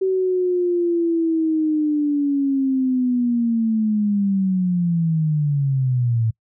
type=linear sweep; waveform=sine; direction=down; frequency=381.6 to 110.3 Hz; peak=-16 dBFS; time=0.01-6.31 s; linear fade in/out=10 ms; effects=noise-tail reverb RT60 0.1 s tail -26 dB re dry